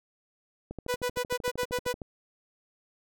click train, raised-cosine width 2 ms, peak -24 dBFS, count 18, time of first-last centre 0.71-2.018 s, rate 13 Hz
sawtooth tone bursts, 493.9 Hz, B4, in tune, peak -23 dBFS, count 8, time 0.88-1.933 s, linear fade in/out 20 ms, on 80 ms, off 59 ms
effects none

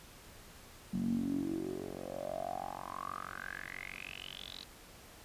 10% pulse tone with band-pass filter sweep, 46.22 Hz, F#1, 1 cent flat, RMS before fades -40 dBFS, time 0.93-4.64 s, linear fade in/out 10 ms, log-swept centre 200 to 4100 Hz, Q 8.7, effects pink hiss -55 dBFS RMS until 5.24 s + resampled to 32000 Hz

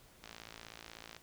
click train, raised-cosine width 0.2 ms, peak -30 dBFS, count 53, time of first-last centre 0.24-1.165 s, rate 56.2 Hz, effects pink hiss -62 dBFS RMS until 1.22 s

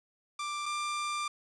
sawtooth tone pair in turn, 1180 / 1187.5 Hz, D6 / D6, +8 / +19 cents, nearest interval unison, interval 11 cents, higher second, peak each -30 / -28 dBFS, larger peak second, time 0.39-0.66 / 0.66-1.28 s, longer second, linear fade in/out 5 ms, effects resampled to 22050 Hz + 9-bit

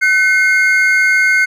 triangle tone pair together, 1514 / 2141 Hz, F#6 / C7, +39 / +39 cents, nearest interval tritone, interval 600 cents, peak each -10 dBFS, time 0.01-1.46 s, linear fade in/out 20 ms, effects none

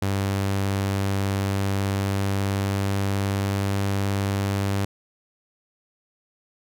sawtooth tone with pitch glide, 98.2 to 99 Hz, G2 to G2, +4 to +18 cents, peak -18 dBFS, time 0.02-4.85 s, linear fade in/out 5 ms, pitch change +14 cents, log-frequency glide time 1.54-3.79 s, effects none

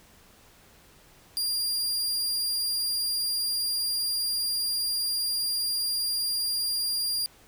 sawtooth tone, 4795 Hz, D8, 35 cents sharp, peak -23 dBFS, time 1.37-7.26 s, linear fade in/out 0 ms, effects pink hiss -56 dBFS RMS until 7.47 s

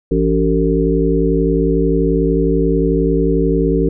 harmonic tone with a mistuned harmonic, 56.6 Hz, A1, 50 cents sharp, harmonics 1 / 3 / 5 / 7 / 8, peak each -18 / -18 / -18 / -18 / -18 dBFS, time 0.11-3.89 s, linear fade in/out 5 ms, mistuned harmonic 7, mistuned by -65 cents, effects none

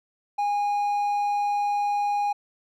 triangle tone, 820 Hz, G#5, 22 cents flat, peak -20 dBFS, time 0.38-2.33 s, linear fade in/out 10 ms, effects none

